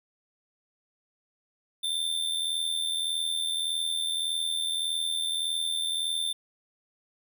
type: tone with amplitude modulation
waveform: square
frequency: 3564 Hz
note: A7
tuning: 22 cents sharp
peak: -25 dBFS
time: 1.83-6.33 s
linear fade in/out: 10 ms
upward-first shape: sine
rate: 81.7 Hz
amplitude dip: 60%
effects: none